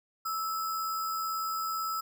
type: tone with sample-and-hold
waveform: sine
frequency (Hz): 1309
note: E6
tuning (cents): -13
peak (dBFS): -30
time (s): 0.25-2.01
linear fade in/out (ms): 10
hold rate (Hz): 6300
effects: none